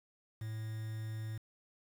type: tone with quantisation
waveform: triangle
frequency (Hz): 110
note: A2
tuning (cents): 0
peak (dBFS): -36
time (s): 0.41-1.38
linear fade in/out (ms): 5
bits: 9
effects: none